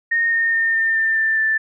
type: tone with pitch steps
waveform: sine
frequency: 1847 / 1833.2 / 1819.5 / 1805.9 / 1792.3 / 1778.9 / 1765.6 Hz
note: A#6 / A#6 / A#6 / A6 / A6 / A6 / A6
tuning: -16 / -29 / -42 / +45 / +31 / +18 / +5 cents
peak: -15 dBFS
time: 0.11-1.58 s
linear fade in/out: 10 ms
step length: 210 ms
effects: none